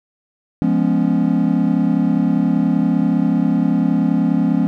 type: chord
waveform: triangle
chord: C# dominant seventh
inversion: first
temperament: equal with one note detuned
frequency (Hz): 172.81 / 207.7 / 246.9 / 277.2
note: E#3 / G#3 / B3 / C#4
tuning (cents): -18 / 0 / 0 / 0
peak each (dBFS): -17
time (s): 0.62-4.67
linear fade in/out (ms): 0
effects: none